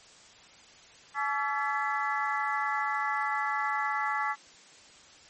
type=harmonic tone with a mistuned harmonic; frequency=284.7 Hz; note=C#4; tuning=46 cents sharp; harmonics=3 / 4 / 5 / 6 / 7; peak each=-32 / -33 / -34 / -35 / -35 dBFS; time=1.14-4.36 s; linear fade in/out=50 ms; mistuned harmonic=5; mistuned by=-98 cents; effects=white hiss -54 dBFS RMS until 5.29 s + MP3 32 kbps